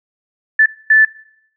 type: tone bursts at uneven times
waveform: sine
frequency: 1752 Hz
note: A6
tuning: 8 cents flat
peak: -6 dBFS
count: 2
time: 0.59-0.66 / 0.9-1.05 s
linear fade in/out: 5 ms
effects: noise-tail reverb RT60 0.7 s tail -19 dB re dry